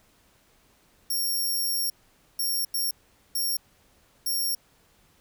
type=tone bursts at uneven times; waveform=5% pulse; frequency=5530 Hz; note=F8; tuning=18 cents flat; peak=-19 dBFS; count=5; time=1.1-1.9 / 2.39-2.65 / 2.74-2.91 / 3.35-3.57 / 4.26-4.55 s; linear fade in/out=5 ms; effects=pink hiss -62 dBFS RMS until 5.2 s